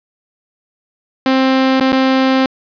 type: tone with dropouts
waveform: sawtooth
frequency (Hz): 263.5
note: C4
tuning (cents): +12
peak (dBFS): -6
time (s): 1.26-2.46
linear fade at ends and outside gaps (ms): 2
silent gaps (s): 1.799-1.808 / 1.921-1.927
effects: resampled to 11025 Hz + 7-bit